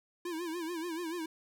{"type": "tone with vibrato", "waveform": "square", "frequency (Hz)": 335.5, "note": "E4", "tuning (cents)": 31, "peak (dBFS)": -36, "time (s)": [0.25, 1.26], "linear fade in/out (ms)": 5, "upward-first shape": "sine", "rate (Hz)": 6.9, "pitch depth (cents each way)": 110, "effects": []}